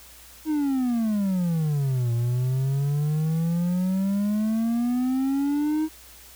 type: exponential two-way sweep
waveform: triangle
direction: down then up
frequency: 317.3 to 116.54 to 317.3 Hz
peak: -19 dBFS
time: 0.45-5.89 s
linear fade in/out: 50 ms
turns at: 2.12 s
effects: added 60 Hz sine -53 dBFS peak until 6.35 s + white hiss -48 dBFS RMS until 6.35 s